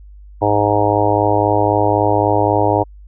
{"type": "harmonic tone", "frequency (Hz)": 103.83, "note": "G#2", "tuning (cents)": 0, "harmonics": [1, 3, 4, 5, 6, 7, 8, 9], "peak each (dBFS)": [-20, -20, -20, -20, -20, -20, -20, -20], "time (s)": [0.41, 2.84], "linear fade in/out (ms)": 20, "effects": ["added 50 Hz sine -36 dBFS peak until 3.07 s"]}